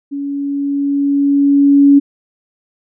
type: tone with level ramp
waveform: sine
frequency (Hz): 281.7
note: C#4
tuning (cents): +28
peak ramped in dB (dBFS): -19 to -3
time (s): 0.11-2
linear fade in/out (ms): 20
effects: none